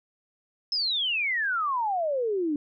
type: exponential sweep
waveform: sine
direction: down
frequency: 5274 to 283.9 Hz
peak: -24 dBFS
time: 0.72-2.56 s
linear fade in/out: 2 ms
effects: none